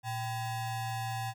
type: ring-modulated tone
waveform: square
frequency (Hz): 447.7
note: A4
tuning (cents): +30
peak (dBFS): -31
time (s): 0.03-1.34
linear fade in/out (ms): 50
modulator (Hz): 332
effects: none